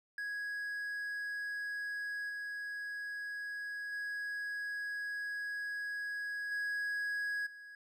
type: tone with level steps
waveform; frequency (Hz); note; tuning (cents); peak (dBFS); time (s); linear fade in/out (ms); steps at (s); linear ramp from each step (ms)
triangle; 1661.2; G#6; 0; -35 / -37 / -35 / -32 / -47; 0.18-7.75; 2; 2.29 / 3.92 / 6.51 / 7.46; 10
effects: none